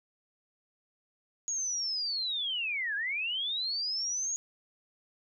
sine linear two-way sweep, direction down then up, 6710 to 1592 to 6710 Hz, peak -30 dBFS, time 1.48-4.36 s, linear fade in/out 0 ms, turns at 2.95 s, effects none

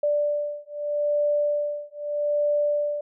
sine beating tone pair, 587.3 / 588.1 Hz, D5 / D5, 0 / +2 cents, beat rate 0.8 Hz, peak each -25 dBFS, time 0.03-3.01 s, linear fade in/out 5 ms, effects none

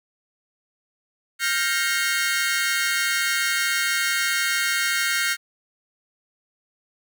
sawtooth chord, G half-diminished seventh, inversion third, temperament equal with one note detuned, 1396.9 / 1568 / 1864.7 / 2167 Hz, F6 / G6 / Bb6 / Db7, 0 / 0 / 0 / -40 cents, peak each -23 dBFS, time 1.39-5.37 s, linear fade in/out 50 ms, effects none

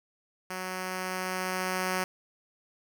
5% pulse tone with level ramp, 185.2 Hz, F#3, 2 cents sharp, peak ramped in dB -23 to -16 dBFS, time 0.5-2.04 s, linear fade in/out 2 ms, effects none

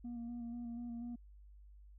sine tone with vibrato, 236.8 Hz, A#3, 27 cents sharp, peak -39 dBFS, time 0.04-1.16 s, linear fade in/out 10 ms, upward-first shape square, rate 4.1 Hz, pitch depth 20 cents each way, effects tanh soft clip ceiling -40 dBFS + added 50 Hz sine -55 dBFS peak until 1.98 s

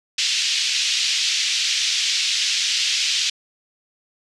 pink band-pass noise, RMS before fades -21 dBFS, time 0.18-3.3 s, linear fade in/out 5 ms, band 2700 to 6200 Hz, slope 24 dB/octave, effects low-pass 10000 Hz 12 dB/octave

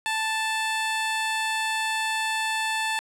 15% pulse tone, 880 Hz, A5, in tune, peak -18 dBFS, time 0.06-2.99 s, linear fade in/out 0 ms, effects low-pass 11000 Hz 12 dB/octave

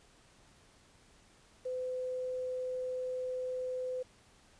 sine tone with quantisation, 508 Hz, B4, 49 cents sharp, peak -34 dBFS, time 1.65-4.03 s, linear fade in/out 10 ms, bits 10, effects pink hiss -63 dBFS RMS until 4.59 s + resampled to 22050 Hz

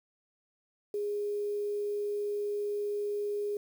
sine tone with quantisation, 412.4 Hz, G#4, 12 cents flat, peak -30 dBFS, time 0.94-3.57 s, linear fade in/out 2 ms, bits 9, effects none

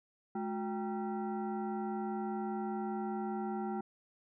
sine tone with frequency modulation, 212.5 Hz, G#3, 40 cents sharp, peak -34 dBFS, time 0.35-3.81 s, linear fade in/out 5 ms, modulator 575 Hz, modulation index 1.2, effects none

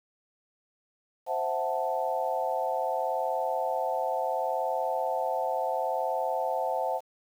sine chord, F# half-diminished seventh, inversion second, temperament equal, 523.3 / 659.3 / 740 / 880 Hz, C5 / E5 / F#5 / A5, 0 / 0 / 0 / 0 cents, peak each -32 dBFS, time 1.26-7.01 s, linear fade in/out 50 ms, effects 9-bit

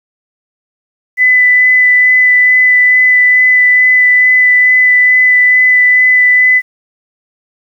sine tone with vibrato, 2000 Hz, B6, 21 cents sharp, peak -4 dBFS, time 1.17-6.62 s, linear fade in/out 50 ms, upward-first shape sine, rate 2.3 Hz, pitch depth 8 cents each way, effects 7-bit

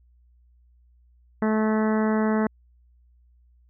harmonic tone, 217 Hz, A3, 24 cents flat, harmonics 1 / 2 / 3 / 4 / 5 / 6 / 7 / 8 / 9, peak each -21 / -27 / -31 / -33 / -35 / -37 / -38 / -39 / -40 dBFS, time 1.42-2.47 s, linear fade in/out 2 ms, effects added 60 Hz sine -55 dBFS peak until 3.69 s

